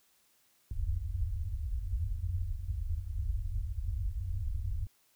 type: low-pass noise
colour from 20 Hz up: white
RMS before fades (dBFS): -34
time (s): 0.71-4.87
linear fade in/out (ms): 2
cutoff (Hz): 100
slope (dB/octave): 96
effects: white hiss -69 dBFS RMS until 5.15 s